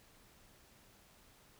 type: silence
effects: pink hiss -64 dBFS RMS until 1.59 s